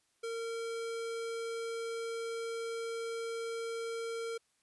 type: tone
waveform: square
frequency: 458.7 Hz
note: A#4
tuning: 28 cents flat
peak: -37 dBFS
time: 0.23-4.38 s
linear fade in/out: 10 ms
effects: white hiss -75 dBFS RMS until 4.62 s + resampled to 24000 Hz